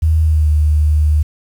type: tone with pitch glide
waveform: sine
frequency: 79.4 to 75.86 Hz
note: D#2 to D#2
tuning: +36 to -43 cents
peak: -9 dBFS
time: 0.02-1.23 s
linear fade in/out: 10 ms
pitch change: -79 cents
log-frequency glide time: 0.22-0.49 s
effects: 7-bit